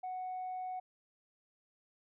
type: tone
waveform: sine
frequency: 740 Hz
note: F#5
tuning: in tune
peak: -36 dBFS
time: 0.03-0.8 s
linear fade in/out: 10 ms
effects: tanh soft clip ceiling -35 dBFS